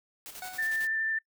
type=noise with tremolo; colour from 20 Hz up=white; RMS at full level=-43 dBFS; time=0.26-0.87 s; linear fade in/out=0 ms; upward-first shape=square; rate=11 Hz; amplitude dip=55%
type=tone with exponential decay; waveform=25% pulse; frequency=740 Hz; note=F#5; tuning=in tune; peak=-32 dBFS; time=0.42-1.02 s; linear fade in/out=2 ms; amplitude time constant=130 ms
type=tone with vibrato; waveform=sine; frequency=1779 Hz; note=A6; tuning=19 cents sharp; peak=-27 dBFS; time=0.58-1.19 s; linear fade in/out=10 ms; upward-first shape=sine; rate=12 Hz; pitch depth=10 cents each way
effects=noise-tail reverb RT60 0.1 s tail -26 dB re dry